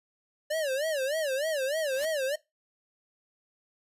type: tone with vibrato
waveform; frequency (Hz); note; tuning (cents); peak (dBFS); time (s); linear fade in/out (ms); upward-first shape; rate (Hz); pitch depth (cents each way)
square; 580; D5; -22; -28; 0.5-2.36; 10; sine; 3.3; 190
type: noise with exponential growth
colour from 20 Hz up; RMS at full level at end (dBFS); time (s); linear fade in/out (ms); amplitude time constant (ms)
white; -38; 1.75-2.05; 0; 65
effects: noise-tail reverb RT60 0.2 s tail -20 dB re dry + resampled to 32000 Hz